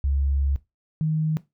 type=tone pair in turn; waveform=sine; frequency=69.3 / 156.38 Hz; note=C#2 / D#3; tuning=0 / +9 cents; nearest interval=octave + major second; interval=1409 cents; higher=second; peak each=-20 dBFS; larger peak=neither; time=0.04-0.56 / 1.01-1.37 s; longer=first; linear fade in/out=0 ms; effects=noise-tail reverb RT60 0.2 s tail -17 dB re dry